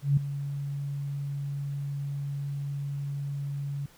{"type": "tone with ADSR envelope", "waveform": "sine", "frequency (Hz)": 141.2, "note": "C#3", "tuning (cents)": 32, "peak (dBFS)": -17, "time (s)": [0.02, 3.86], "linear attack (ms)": 150, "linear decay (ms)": 6, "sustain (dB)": -13, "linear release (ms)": 4, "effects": ["pink hiss -57 dBFS RMS until 3.97 s"]}